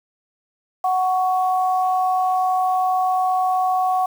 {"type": "tone pair together", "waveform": "sine", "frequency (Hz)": [742, 1113.1], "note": ["F#5", "C#6"], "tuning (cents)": [5, 7], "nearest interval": "perfect fifth", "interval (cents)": 702, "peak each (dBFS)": [-17, -24], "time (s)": [0.84, 4.06], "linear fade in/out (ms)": 5, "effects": ["7-bit"]}